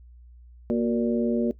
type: harmonic tone with a mistuned harmonic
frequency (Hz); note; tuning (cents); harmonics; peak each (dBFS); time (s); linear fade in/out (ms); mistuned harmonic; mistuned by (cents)
117.1; A#2; +8; 2 / 3 / 4 / 5; -23 / -27 / -29 / -31; 0.7-1.51; 0; 3; +80
effects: noise-tail reverb RT60 0.1 s tail -17 dB re dry + added 60 Hz sine -46 dBFS peak until 1.59 s